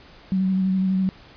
sine tone with vibrato, 188.8 Hz, F#3, 35 cents sharp, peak -18 dBFS, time 0.32-1.09 s, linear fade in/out 0 ms, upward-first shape square, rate 12 Hz, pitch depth 18 cents each way, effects pink hiss -48 dBFS RMS until 1.36 s + resampled to 11025 Hz

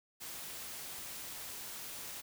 white noise, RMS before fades -45 dBFS, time 0.2-2.22 s, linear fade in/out 20 ms, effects none

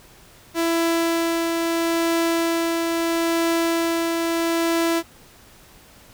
sawtooth tone with tremolo, 333.2 Hz, E4, 19 cents sharp, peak -14 dBFS, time 0.54-5.03 s, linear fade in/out 50 ms, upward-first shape triangle, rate 0.76 Hz, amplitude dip 30%, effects pink hiss -49 dBFS RMS until 6.13 s

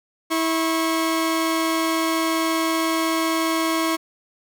sawtooth tone pair together, 325.5 / 1092 Hz, E4 / C#6, -22 / -26 cents, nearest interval octave + major sixth, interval 2096 cents, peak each -17 / -21 dBFS, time 0.3-3.97 s, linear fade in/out 20 ms, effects none

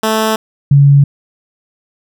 10% pulse / sine tone pair in turn, 219.3 / 141.1 Hz, A3 / C#3, -6 / +31 cents, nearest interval minor sixth, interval 763 cents, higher first, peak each -3 dBFS, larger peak neither, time 0.03-0.36 / 0.71-1.04 s, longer neither, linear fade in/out 5 ms, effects none

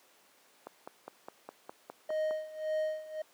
click train, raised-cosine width 1 ms, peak -26 dBFS, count 9, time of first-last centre 0.67-2.309 s, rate 4.88 Hz
triangle tone with tremolo, 622.3 Hz, D#5, in tune, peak -26 dBFS, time 2.09-3.22 s, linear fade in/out 5 ms, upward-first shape sine, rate 1.8 Hz, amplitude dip 85%
effects pink hiss -63 dBFS RMS until 3.33 s + high-pass 400 Hz 12 dB/octave

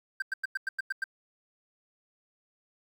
triangle tone bursts, 1568 Hz, G6, in tune, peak -26 dBFS, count 8, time 0.2-1.041 s, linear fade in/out 5 ms, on 22 ms, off 95 ms, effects 10-bit

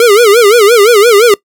square tone with vibrato, 440 Hz, A4, in tune, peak -3 dBFS, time 0-1.34 s, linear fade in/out 2 ms, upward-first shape sine, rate 5.8 Hz, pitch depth 180 cents each way, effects noise-tail reverb RT60 0.1 s tail -21 dB re dry

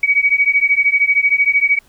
sine beating tone pair, 2256 / 2269 Hz, C#7 / C#7, +30 / +40 cents, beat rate 13 Hz, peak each -14 dBFS, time 0.03-1.79 s, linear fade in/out 5 ms, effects pink hiss -53 dBFS RMS until 1.88 s

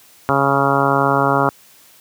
harmonic tone, 138.59 Hz, C#3, in tune, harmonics 1 / 2 / 3 / 4 / 5 / 6 / 7 / 8 / 9 / 10, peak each -22 / -22 / -22 / -22 / -22 / -22 / -22 / -22 / -22 / -22 dBFS, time 0.29-1.49 s, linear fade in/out 0 ms, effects white hiss -48 dBFS RMS until 2 s + high-pass 80 Hz 12 dB/octave

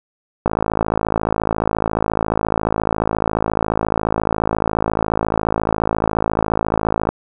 click train, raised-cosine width 1 ms, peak -3 dBFS, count 361, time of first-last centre 0.46-7.09 s, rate 54.3 Hz, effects none

